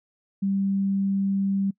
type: tone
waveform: sine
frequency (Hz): 196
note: G3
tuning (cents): 0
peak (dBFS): -21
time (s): 0.42-1.71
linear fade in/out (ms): 10
effects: noise-tail reverb RT60 0.1 s tail -24 dB re dry